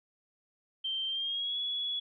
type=tone with pitch glide; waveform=sine; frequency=3136 to 3381 Hz; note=G7 to G#7; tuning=0 to +30 cents; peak=-31 dBFS; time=0.84-2 s; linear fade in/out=10 ms; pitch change=+130 cents; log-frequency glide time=1.08-1.58 s; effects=none